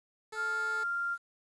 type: tone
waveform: 15% pulse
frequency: 436 Hz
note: A4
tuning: 16 cents flat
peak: -34 dBFS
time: 0.32-0.84 s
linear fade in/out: 10 ms
type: tone with pitch glide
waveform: sine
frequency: 1400 to 1391.9 Hz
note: F6 to F6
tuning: +4 to -6 cents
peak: -30 dBFS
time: 0.35-1.18 s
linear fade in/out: 50 ms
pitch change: -10 cents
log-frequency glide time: 0.73-0.87 s
effects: resampled to 22050 Hz + 10-bit

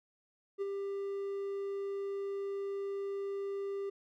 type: tone with ADSR envelope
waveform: triangle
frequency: 396.5 Hz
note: G4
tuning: 20 cents sharp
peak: -29 dBFS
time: 0.58-3.9 s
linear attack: 36 ms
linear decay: 25 ms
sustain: -4 dB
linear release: 9 ms
effects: none

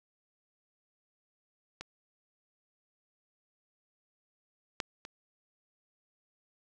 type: clicks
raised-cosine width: 0.2 ms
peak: -23 / -14 / -26 dBFS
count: 3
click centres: 1.81 / 4.802 / 5.051 s
effects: none

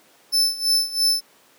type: tone with tremolo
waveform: 40% pulse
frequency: 5274 Hz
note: E8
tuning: in tune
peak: -14 dBFS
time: 0.32-1.21 s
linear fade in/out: 20 ms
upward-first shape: sine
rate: 3 Hz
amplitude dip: 85%
effects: pink hiss -54 dBFS RMS until 1.58 s + high-pass 300 Hz 12 dB/octave

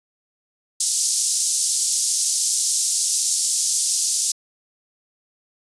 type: band-pass noise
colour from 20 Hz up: white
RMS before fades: -21 dBFS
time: 0.8-4.32 s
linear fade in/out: 5 ms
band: 5200 to 9300 Hz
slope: 24 dB/octave
effects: resampled to 24000 Hz

